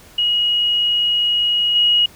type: tone with level steps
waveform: sine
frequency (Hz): 2895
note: F#7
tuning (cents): -38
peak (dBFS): -14 / -11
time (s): 0.18-2.06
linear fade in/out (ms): 5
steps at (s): 1.75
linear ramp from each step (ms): 10
effects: pink hiss -45 dBFS RMS until 2.15 s